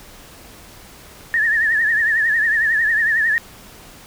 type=tone with vibrato; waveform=sine; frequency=1783 Hz; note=A6; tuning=22 cents sharp; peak=-14 dBFS; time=1.34-3.38 s; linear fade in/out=0 ms; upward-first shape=triangle; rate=11 Hz; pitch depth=110 cents each way; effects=pink hiss -42 dBFS RMS until 4.06 s